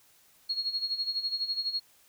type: tone with tremolo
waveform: sine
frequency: 4303 Hz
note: C8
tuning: 48 cents sharp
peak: -26 dBFS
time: 0.49-1.8 s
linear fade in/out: 10 ms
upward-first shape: sine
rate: 12 Hz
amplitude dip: 75%
effects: white hiss -62 dBFS RMS until 2.08 s